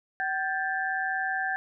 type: tone cluster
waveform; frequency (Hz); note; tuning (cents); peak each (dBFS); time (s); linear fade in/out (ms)
sine; 763 / 1587 / 1748; G5 / G6 / A6; -47 / +21 / -12; -31 / -30 / -32; 0.2-1.56; 0
effects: none